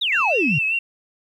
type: exponential sweep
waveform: sine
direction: down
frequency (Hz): 3951 to 124.8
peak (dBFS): -18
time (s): 0.01-0.59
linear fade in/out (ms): 10
type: tone with vibrato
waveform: sine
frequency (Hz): 2661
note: E7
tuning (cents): +16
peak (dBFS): -18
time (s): 0.12-0.79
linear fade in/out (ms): 5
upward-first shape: triangle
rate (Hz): 5.1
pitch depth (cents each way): 76
effects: tanh soft clip ceiling -9 dBFS + 9-bit